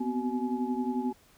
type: tone cluster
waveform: sine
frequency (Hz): 245.5 / 256.7 / 377.7 / 847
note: B3 / C4 / F#4 / G#5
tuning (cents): -10 / -33 / +36 / +34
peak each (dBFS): -31 / -32 / -37 / -37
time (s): 0-1.13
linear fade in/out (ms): 10
effects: pink hiss -61 dBFS RMS until 1.37 s